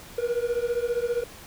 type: beating tone pair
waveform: triangle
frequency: 470.9 / 485.9 Hz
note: A#4 / B4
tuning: +18 / -28 cents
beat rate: 15 Hz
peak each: -25 dBFS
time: 0.18-1.24 s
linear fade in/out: 5 ms
effects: pink hiss -45 dBFS RMS until 1.46 s